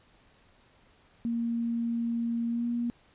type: tone with pitch glide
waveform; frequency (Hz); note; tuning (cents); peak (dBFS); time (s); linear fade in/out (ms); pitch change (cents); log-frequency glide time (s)
sine; 233.1 to 237.6; A#3 to A#3; 0 to +33; -27; 1.25-2.9; 0; +33; 2.48-2.67
effects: pink hiss -62 dBFS RMS until 3.14 s + resampled to 8000 Hz